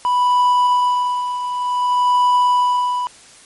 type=tone with tremolo; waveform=triangle; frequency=987.8 Hz; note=B5; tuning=in tune; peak=-9 dBFS; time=0.05-3.07 s; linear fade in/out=0 ms; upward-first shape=sine; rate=0.55 Hz; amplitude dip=65%; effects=white hiss -44 dBFS RMS until 3.45 s + MP3 48 kbps